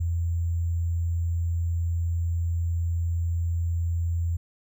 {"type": "tone with sample-and-hold", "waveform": "sine", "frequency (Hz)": 84.5, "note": "E2", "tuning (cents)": 43, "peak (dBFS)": -23, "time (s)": [0, 4.37], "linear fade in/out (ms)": 10, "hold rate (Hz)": 7350, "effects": []}